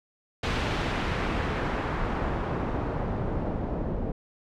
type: noise with low-pass filter sweep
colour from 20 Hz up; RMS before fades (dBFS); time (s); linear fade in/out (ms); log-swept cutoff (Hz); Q
pink; -29; 0.43-4.12; 5; 3400 to 510; 0.82
effects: none